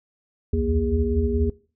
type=tone cluster; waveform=sine; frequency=64.7 / 77 / 81.5 / 235.8 / 409.1 Hz; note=C2 / D#2 / E2 / A#3 / G#4; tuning=-19 / -17 / -19 / +20 / -26 cents; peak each=-26 dBFS; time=0.53-1.5 s; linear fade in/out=5 ms; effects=noise-tail reverb RT60 0.4 s tail -21 dB re dry